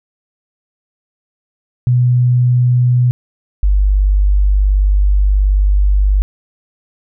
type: tone pair in turn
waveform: sine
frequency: 123.7 / 49.32 Hz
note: B2 / G1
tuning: +3 / +11 cents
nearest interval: octave + major third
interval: 1592 cents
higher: first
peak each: -8 dBFS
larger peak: neither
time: 1.87-3.11 / 3.63-6.22 s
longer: second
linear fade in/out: 0 ms
effects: none